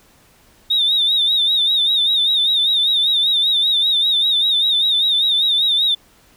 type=tone with vibrato; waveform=sine; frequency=3676 Hz; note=A#7; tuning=25 cents flat; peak=-12 dBFS; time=0.7-5.95 s; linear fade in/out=10 ms; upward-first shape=sine; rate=5.1 Hz; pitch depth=84 cents each way; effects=tanh soft clip ceiling -9 dBFS + pink hiss -52 dBFS RMS until 6.36 s